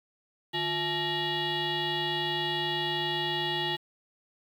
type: tone with frequency modulation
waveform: sine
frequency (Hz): 1864.7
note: A#6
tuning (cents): 0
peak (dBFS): -27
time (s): 0.53-3.77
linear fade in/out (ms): 20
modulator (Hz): 504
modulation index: 3.7
effects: 9-bit

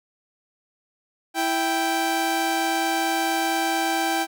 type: tone pair together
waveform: sawtooth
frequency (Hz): 329.6 / 783.9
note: E4 / G5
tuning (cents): 0 / 0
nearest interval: octave + minor third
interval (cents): 1500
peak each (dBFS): -22 / -19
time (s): 1.34-4.27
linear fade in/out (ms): 50
effects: none

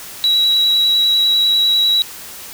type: tone with vibrato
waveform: triangle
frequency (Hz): 3890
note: B7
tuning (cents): -27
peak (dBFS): -8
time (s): 0.24-2.02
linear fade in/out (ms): 0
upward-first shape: square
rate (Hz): 10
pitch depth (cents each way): 10
effects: tanh soft clip ceiling -8 dBFS + white hiss -33 dBFS RMS until 2.53 s

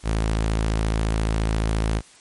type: tone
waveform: sawtooth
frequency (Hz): 54.4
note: A1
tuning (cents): -19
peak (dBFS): -16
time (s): 0.03-2.02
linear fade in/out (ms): 50
effects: white hiss -50 dBFS RMS until 2.2 s + MP3 48 kbps

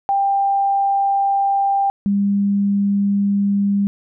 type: tone pair in turn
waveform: sine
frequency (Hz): 792 / 200.6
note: G5 / G3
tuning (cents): +18 / +40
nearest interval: 2 octaves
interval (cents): 2378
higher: first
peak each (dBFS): -14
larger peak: neither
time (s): 0.09-1.9 / 2.06-3.87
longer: neither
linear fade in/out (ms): 0
effects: none

